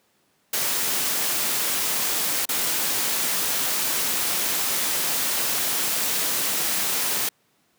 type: noise with dropouts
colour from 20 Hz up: white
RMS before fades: -24 dBFS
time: 0.53-7.29 s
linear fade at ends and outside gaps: 5 ms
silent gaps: 2.455-2.489 s
effects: pink hiss -65 dBFS RMS until 7.78 s + high-pass 150 Hz 12 dB/octave